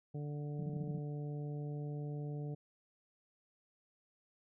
harmonic tone, 146.83 Hz, D3, in tune, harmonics 1 / 2 / 3 / 4 / 5, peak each -39 / -49 / -49 / -56 / -58 dBFS, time 0.14-2.55 s, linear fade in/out 10 ms
sine tone bursts, 174.6 Hz, F3, in tune, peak -39 dBFS, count 6, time 0.59-0.984 s, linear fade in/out 2 ms, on 39 ms, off 32 ms
effects none

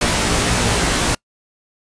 pink noise with comb filter, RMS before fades -17 dBFS, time 0.01-1.15 s, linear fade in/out 5 ms, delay 17 ms, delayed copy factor +0.75, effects noise-tail reverb RT60 0.1 s tail -26 dB re dry + resampled to 22050 Hz

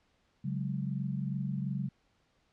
sine chord, C# suspended fourth, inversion none, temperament equal, 138.59 / 185 / 207.7 Hz, C#3 / F#3 / G#3, 0 / 0 / 0 cents, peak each -34 / -36 / -39 dBFS, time 0.44-1.89 s, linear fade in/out 10 ms, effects pink hiss -72 dBFS RMS until 2.52 s + low-pass 5000 Hz 12 dB/octave

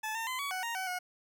20% pulse tone with pitch steps, 868 / 907 / 1024 / 1129 / 744 / 932 / 754 / 726 Hz, A5 / A#5 / C6 / C#6 / F#5 / A#5 / F#5 / F#5, -24 / -48 / -38 / +31 / +9 / -1 / +32 / -33 cents, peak -29 dBFS, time 0.03-0.99 s, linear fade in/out 10 ms, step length 120 ms, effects none

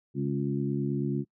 harmonic tone with a mistuned harmonic, 69.3 Hz, C#2, in tune, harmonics 2 / 3 / 4 / 5, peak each -30 / -32 / -33 / -34 dBFS, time 0.14-1.25 s, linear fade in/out 50 ms, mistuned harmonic 5, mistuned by +33 cents, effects noise-tail reverb RT60 0.1 s tail -24 dB re dry

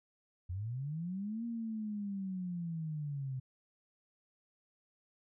sine linear two-way sweep, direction up then down, 84.3 to 235.7 to 127.9 Hz, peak -36 dBFS, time 0.49-3.4 s, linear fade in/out 10 ms, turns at 1.45 s, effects none

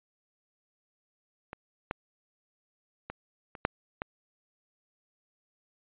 clicks, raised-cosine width 0.5 ms, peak -24 / -16 / -22 / -29 / -8 / -17 dBFS, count 6, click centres 1.531 / 1.911 / 3.1 / 3.552 / 3.651 / 4.019 s, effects resampled to 8000 Hz

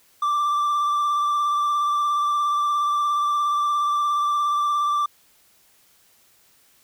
triangle tone with vibrato, 1174.7 Hz, D6, in tune, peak -17 dBFS, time 0.22-5.06 s, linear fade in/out 5 ms, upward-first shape sine, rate 17 Hz, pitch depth 20 cents each way, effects white hiss -58 dBFS RMS until 6.83 s

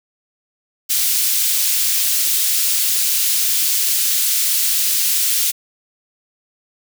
white high-pass noise, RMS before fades -17 dBFS, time 0.89-5.52 s, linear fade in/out 20 ms, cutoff 3200 Hz, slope 12 dB/octave, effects none

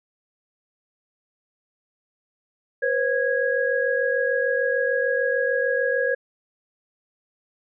sine tone cluster, 490.3 / 537 / 1653 Hz, B4 / C5 / G#6, -13 / +45 / -9 cents, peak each -24 dBFS, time 2.82-6.15 s, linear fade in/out 10 ms, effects none

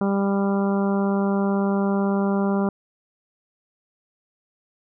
harmonic tone, 198 Hz, G3, 18 cents sharp, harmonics 1 / 2 / 3 / 4 / 5 / 6 / 7, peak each -20 / -26 / -30 / -32 / -34 / -36 / -37 dBFS, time 0.01-2.69 s, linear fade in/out 2 ms, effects none

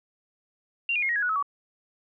sine tone with pitch steps, 2766 / 2436 / 2145 / 1889.2 / 1663.8 / 1465.2 / 1290.4 / 1136.4 Hz, F7 / D#7 / C7 / A#6 / G#6 / F#6 / E6 / C#6, -17 / -37 / +42 / +23 / +3 / -17 / -37 / +43 cents, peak -23 dBFS, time 0.89-1.426 s, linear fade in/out 2 ms, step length 67 ms, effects none

